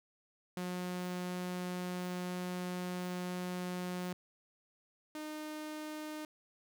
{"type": "tone pair in turn", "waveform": "sawtooth", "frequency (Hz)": [180.2, 306.4], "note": ["F#3", "D#4"], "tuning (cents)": [-45, -27], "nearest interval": "major sixth", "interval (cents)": 918, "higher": "second", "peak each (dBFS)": [-33, -37], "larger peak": "first", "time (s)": [[0.57, 4.13], [5.15, 6.25]], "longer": "first", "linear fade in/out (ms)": 2, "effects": []}